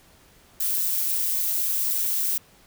violet noise with amplitude modulation, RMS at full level -22 dBFS, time 0.6-2.38 s, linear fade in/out 5 ms, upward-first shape sine, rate 178 Hz, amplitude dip 55%, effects pink hiss -55 dBFS RMS until 2.66 s

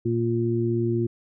harmonic tone, 116.5 Hz, A#2, 1 cent flat, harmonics 1 / 2 / 3, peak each -25 / -28 / -24 dBFS, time 0.05-1.07 s, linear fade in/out 10 ms, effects none

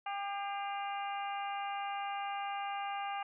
harmonic tone with a mistuned harmonic, 400 Hz, G4, 35 cents sharp, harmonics 2 / 3 / 4 / 5 / 6 / 7, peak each -37 / -43 / -48 / -50 / -49 / -48 dBFS, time 0.06-3.23 s, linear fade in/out 5 ms, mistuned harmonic 5, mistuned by +55 cents, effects none

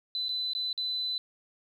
sine tone with dropouts, 4010 Hz, B7, 26 cents sharp, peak -29 dBFS, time 0.15-1.18 s, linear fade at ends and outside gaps 1 ms, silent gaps 0.284-0.291 / 0.534-0.55 / 0.729-0.777 s, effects 10-bit

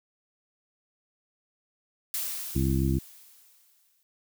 blue noise with exponential decay, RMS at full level -30 dBFS, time 2.14-4.03 s, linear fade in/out 0 ms, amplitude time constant 410 ms
harmonic tone, 66.8 Hz, C2, 36 cents sharp, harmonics 1 / 2 / 3 / 4 / 5, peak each -27 / -27 / -30 / -33 / -31 dBFS, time 2.55-2.99 s, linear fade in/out 10 ms
effects none

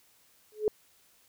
sine tone with exponential growth, 426 Hz, G#4, 44 cents sharp, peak -19 dBFS, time 0.52-0.68 s, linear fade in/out 1 ms, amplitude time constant 34 ms, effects white hiss -64 dBFS RMS until 1.28 s

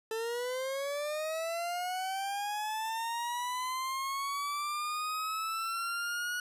40% pulse linear sweep, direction up, 440 to 1462 Hz, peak -32 dBFS, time 0.11-6.4 s, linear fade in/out 2 ms, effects resampled to 32000 Hz + 12-bit

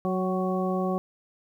harmonic tone with a mistuned harmonic, 185.4 Hz, F#3, 4 cents sharp, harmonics 1 / 2 / 3 / 4 / 6, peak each -27 / -30 / -32 / -33 / -35 dBFS, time 0.05-0.98 s, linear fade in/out 0 ms, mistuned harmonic 4, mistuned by +21 cents, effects 10-bit

